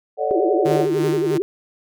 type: chord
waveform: sine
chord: D major seventh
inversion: second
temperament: equal with one note detuned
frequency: 440 / 554.4 / 602.1 / 740 Hz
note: A4 / C#5 / D5 / F#5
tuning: 0 / 0 / +43 / 0 cents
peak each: -24 dBFS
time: 0.17-0.87 s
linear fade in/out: 50 ms
type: tone with vibrato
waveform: sine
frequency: 370 Hz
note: F#4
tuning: in tune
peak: -17 dBFS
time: 0.31-1.42 s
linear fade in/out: 0 ms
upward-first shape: sine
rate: 11 Hz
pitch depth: 220 cents each way
type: tone with tremolo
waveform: sawtooth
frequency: 152 Hz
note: D#3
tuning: 40 cents flat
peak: -17 dBFS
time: 0.65-1.38 s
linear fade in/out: 10 ms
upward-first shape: triangle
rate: 3 Hz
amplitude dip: 65%
effects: none